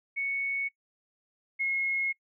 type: tone pair in turn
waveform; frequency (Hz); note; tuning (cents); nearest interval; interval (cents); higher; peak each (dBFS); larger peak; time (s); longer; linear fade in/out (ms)
sine; 2217 / 2165; C#7 / C#7; 0 / -41; unison; 41; first; -28 / -26; second; 0.16-0.69 / 1.59-2.13; second; 20
effects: noise-tail reverb RT60 0.1 s tail -23 dB re dry